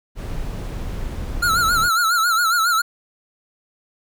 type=noise; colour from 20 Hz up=brown; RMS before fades=-27 dBFS; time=0.15-1.9 s; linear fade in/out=50 ms
type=tone with vibrato; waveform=square; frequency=1371 Hz; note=F6; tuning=32 cents flat; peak=-16 dBFS; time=1.42-2.82 s; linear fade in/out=10 ms; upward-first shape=sine; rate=7.3 Hz; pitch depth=97 cents each way
effects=none